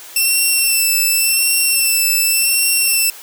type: tone with vibrato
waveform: 5% pulse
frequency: 2683 Hz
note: E7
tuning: 30 cents sharp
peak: -4 dBFS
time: 0.16-3.1 s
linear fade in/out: 2 ms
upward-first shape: sine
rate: 0.89 Hz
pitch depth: 30 cents each way
effects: white hiss -36 dBFS RMS until 3.22 s + high-pass 400 Hz 12 dB/octave